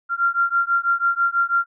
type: beating tone pair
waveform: sine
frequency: 1380 / 1386.1 Hz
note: F6 / F6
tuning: -21 / -13 cents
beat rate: 6.1 Hz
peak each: -20 dBFS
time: 0.09-1.66 s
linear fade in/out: 50 ms
effects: none